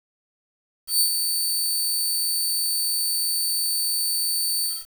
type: tone with ADSR envelope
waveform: 15% pulse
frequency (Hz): 4543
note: C#8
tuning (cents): +42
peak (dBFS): -9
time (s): 0.87-4.86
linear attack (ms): 130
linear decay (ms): 90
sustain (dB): -6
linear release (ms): 220
effects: 7-bit

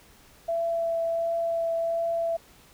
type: tone with vibrato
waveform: sine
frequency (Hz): 668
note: E5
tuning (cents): +23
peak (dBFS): -24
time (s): 0.48-2.37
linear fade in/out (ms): 10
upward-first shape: triangle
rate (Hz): 1.4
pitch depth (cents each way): 11
effects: pink hiss -55 dBFS RMS until 2.73 s

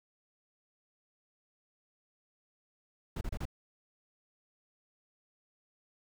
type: noise bursts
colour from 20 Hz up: brown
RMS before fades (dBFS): -35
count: 4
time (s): 3.16-3.454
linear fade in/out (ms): 5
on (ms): 51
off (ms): 30
effects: none

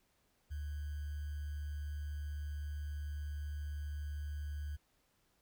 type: tone with sample-and-hold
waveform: sine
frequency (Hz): 73.7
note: D2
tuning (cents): +7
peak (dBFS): -38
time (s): 0.5-4.77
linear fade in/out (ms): 20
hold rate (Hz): 1575
effects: pink hiss -75 dBFS RMS until 5.41 s

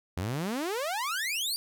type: exponential sweep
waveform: sawtooth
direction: up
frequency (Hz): 82.4 to 4818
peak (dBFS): -26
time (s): 0.17-1.56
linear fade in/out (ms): 0
effects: none

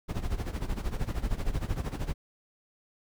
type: noise with tremolo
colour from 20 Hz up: brown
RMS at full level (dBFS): -28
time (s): 0.08-2.14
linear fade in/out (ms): 20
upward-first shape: sine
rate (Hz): 13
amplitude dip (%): 80
effects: none

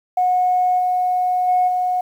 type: tone with level steps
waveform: sine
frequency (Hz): 729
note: F#5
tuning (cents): -26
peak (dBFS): -13 / -15 / -12 / -16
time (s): 0.17-2.01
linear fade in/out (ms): 5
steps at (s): 0.78 / 1.47 / 1.67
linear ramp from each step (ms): 20
effects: tanh soft clip ceiling -8 dBFS + 8-bit

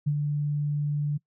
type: tone with ADSR envelope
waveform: sine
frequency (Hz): 146.83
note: D3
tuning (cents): 0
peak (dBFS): -20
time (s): 0.06-1.18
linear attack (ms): 16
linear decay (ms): 62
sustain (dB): -4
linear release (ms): 16
effects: noise-tail reverb RT60 0.1 s tail -23 dB re dry

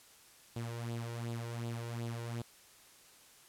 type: tone with flanger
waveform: sawtooth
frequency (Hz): 117.2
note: A#2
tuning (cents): +10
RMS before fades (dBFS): -40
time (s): 0.56-2.42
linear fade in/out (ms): 5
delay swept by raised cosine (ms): 0.25 to 2.15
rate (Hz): 2.7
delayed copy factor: +0.6
effects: white hiss -60 dBFS RMS until 3.48 s + low-pass 12000 Hz 12 dB/octave

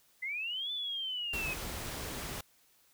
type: linear two-way sweep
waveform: sine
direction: up then down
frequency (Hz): 2000 to 3524 to 2508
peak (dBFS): -34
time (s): 0.22-1.54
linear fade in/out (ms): 10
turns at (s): 0.72
type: noise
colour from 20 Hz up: pink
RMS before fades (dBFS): -40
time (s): 1.33-2.41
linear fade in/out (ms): 5
effects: white hiss -67 dBFS RMS until 2.93 s

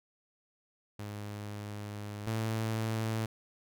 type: tone pair in turn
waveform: sawtooth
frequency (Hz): 103.83 / 110.92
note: G#2 / A2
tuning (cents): 0 / +14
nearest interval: minor second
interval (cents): 114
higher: second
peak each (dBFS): -35 / -27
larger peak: second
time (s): 0.99-2.27 / 2.27-3.26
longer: first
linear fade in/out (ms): 5
effects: none

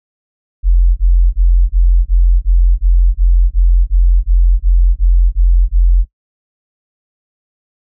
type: tone bursts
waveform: sine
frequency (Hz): 43.65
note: F1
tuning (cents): 0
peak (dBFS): -5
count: 15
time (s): 0.63-6.052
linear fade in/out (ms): 50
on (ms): 340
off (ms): 23
effects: noise-tail reverb RT60 0.1 s tail -21 dB re dry

